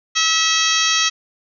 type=harmonic tone with a mistuned harmonic; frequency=647 Hz; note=E5; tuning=32 cents flat; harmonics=2 / 3 / 4 / 5 / 6 / 7 / 8 / 9 / 10; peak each=-23 / -23 / -23 / -21 / -22 / -26 / -26 / -23 / -26 dBFS; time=0.15-1.1 s; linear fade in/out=20 ms; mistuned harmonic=8; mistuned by=+79 cents; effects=none